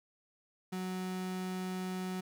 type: tone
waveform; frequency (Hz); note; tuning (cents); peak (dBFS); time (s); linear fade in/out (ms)
35% pulse; 185; F#3; 0; -34; 0.72-2.21; 10
effects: none